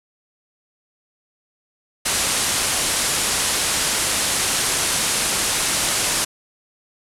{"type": "low-pass noise", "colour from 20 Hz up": "white", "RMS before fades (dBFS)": -21, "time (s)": [2.05, 6.25], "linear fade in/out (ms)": 10, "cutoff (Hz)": 11000, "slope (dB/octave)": 48, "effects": []}